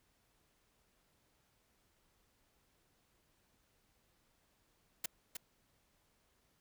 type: noise with echo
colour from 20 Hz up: white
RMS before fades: -37 dBFS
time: 5.04-5.06 s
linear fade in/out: 5 ms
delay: 310 ms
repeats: 1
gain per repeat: -6 dB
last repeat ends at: 5.37 s
effects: pink hiss -75 dBFS RMS until 6.6 s